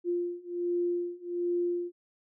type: beating tone pair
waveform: sine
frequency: 349.2 / 350.5 Hz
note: F4 / F4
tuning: 0 / +6 cents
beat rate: 1.3 Hz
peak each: -32 / -31 dBFS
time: 0.04-1.92 s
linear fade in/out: 50 ms
effects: none